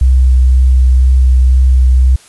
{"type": "tone with vibrato", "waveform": "sine", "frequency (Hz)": 63.9, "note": "C2", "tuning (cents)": -40, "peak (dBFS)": -4, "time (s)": [0.01, 2.16], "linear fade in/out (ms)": 5, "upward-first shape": "triangle", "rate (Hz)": 2, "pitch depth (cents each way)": 16, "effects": ["white hiss -41 dBFS RMS until 2.28 s", "resampled to 24000 Hz"]}